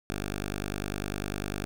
5% pulse tone with notch filter, 50 Hz, G1, 35 cents sharp, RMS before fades -34 dBFS, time 0.1-1.65 s, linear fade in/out 0 ms, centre 520 Hz, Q 1.9, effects none

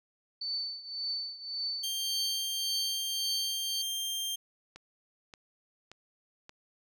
sine tone with tremolo, 4516 Hz, C#8, 31 cents sharp, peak -30 dBFS, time 0.41-3.82 s, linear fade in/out 5 ms, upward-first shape triangle, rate 1.8 Hz, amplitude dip 85%
sawtooth tone, 3179 Hz, G7, 24 cents sharp, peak -29 dBFS, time 1.83-4.36 s, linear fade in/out 10 ms
click train, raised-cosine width 0.2 ms, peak -30 dBFS, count 4, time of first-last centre 4.76-6.494 s, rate 1.73 Hz
effects none

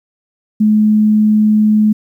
sine tone, 213.5 Hz, G#3, 48 cents sharp, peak -7 dBFS, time 0.6-1.93 s, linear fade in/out 10 ms, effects 8-bit

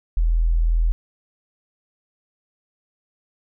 sine tone, 41.28 Hz, E1, 3 cents sharp, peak -15 dBFS, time 0.17-0.92 s, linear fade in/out 0 ms, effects none

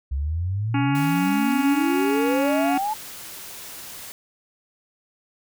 sine exponential sweep, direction up, 65.41 to 882 Hz, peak -22 dBFS, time 0.11-2.94 s, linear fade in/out 10 ms
harmonic tone, 280 Hz, C#4, 18 cents sharp, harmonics 1 / 3 / 4 / 5 / 6 / 7 / 8 / 9 / 10, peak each -21 / -28 / -35 / -34 / -38 / -41 / -37 / -37 / -38 dBFS, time 0.74-2.78 s, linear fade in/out 5 ms
white noise, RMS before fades -38 dBFS, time 0.95-4.12 s, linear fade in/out 0 ms
effects none

